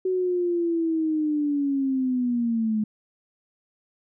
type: linear sweep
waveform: sine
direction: down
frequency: 374.8 to 211.8 Hz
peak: -21 dBFS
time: 0.05-2.84 s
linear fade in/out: 5 ms
effects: none